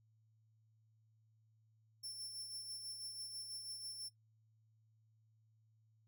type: tone with tremolo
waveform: 25% pulse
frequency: 5390 Hz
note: E8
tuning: 38 cents sharp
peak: -39 dBFS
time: 2.03-4.09 s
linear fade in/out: 10 ms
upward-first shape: sine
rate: 6.1 Hz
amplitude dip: 45%
effects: noise-tail reverb RT60 0.1 s tail -17 dB re dry + added 110 Hz sine -70 dBFS peak until 6.07 s